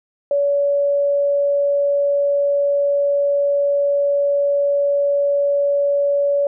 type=tone; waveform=sine; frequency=568 Hz; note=C#5; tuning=42 cents sharp; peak=-14 dBFS; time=0.31-6.47 s; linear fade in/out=2 ms; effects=none